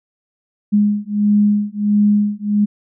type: beating tone pair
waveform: sine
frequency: 206.4 / 207.9 Hz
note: G#3 / G#3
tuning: -10 / +2 cents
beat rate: 1.5 Hz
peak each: -15 dBFS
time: 0.72-2.66 s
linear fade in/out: 20 ms
effects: none